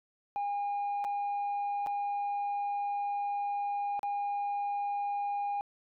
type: tone with dropouts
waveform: sine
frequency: 812 Hz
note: G#5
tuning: 39 cents flat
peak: -28 dBFS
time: 0.36-5.61 s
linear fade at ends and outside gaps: 0 ms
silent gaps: 1.042-1.048 / 1.863-1.87 / 3.993-4.031 s
effects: tanh soft clip ceiling -29 dBFS